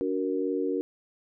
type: chord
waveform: sine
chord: D augmented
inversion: none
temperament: equal with one note detuned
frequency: 287.1 / 370 / 466.2 Hz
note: D4 / F#4 / A#4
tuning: -39 / 0 / 0 cents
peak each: -30 dBFS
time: 0.01-0.81 s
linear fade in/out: 0 ms
effects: none